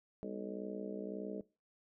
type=harmonic tone with a mistuned harmonic; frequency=61.74 Hz; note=B1; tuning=in tune; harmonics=3 / 4 / 5 / 6 / 7 / 8 / 9 / 10; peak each=-45 / -52 / -48 / -51 / -45 / -54 / -51 / -50 dBFS; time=0.23-1.41 s; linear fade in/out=0 ms; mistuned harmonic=3; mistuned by=+140 cents; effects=noise-tail reverb RT60 0.3 s tail -21 dB re dry